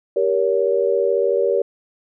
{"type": "chord", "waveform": "sine", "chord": "G diminished", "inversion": "none", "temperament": "just", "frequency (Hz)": [392, 470.4, 564.5], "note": ["G4", "Bb4", "Db5"], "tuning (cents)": [0, 16, 31], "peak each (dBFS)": [-20, -19, -20], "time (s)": [0.16, 1.62], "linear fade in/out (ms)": 5, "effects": []}